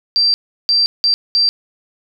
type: tone bursts at uneven times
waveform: sine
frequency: 4700 Hz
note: D8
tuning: 1 cent sharp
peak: -10 dBFS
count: 4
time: 0.16-0.34 / 0.69-0.86 / 1.04-1.14 / 1.35-1.49 s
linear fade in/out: 0 ms
effects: none